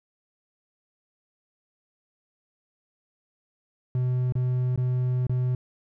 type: tone with dropouts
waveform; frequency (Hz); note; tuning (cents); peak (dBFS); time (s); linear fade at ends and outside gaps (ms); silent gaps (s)
triangle; 126; B2; +35; -20; 3.95-5.55; 2; 4.323-4.353 / 4.76-4.776 / 5.268-5.295
effects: none